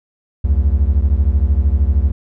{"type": "beating tone pair", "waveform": "triangle", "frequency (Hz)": [65.41, 78.41], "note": ["C2", "D#2"], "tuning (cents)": [0, 14], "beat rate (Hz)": 13, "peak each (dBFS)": [-11, -13], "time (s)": [0.44, 2.12], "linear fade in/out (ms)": 10, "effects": []}